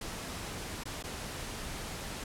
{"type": "noise with dropouts", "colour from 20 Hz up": "pink", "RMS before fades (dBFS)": -40, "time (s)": [0.01, 2.24], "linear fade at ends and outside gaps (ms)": 5, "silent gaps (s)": [[0.837, 0.854], [1.027, 1.038]], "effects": ["low-pass 11000 Hz 12 dB/octave"]}